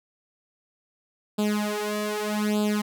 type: tone with flanger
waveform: sawtooth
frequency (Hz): 210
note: G#3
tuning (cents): +19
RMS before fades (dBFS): -26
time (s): 1.38-2.82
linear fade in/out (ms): 10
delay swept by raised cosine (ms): 0.25 to 3.05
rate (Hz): 0.82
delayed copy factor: +0.95
effects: none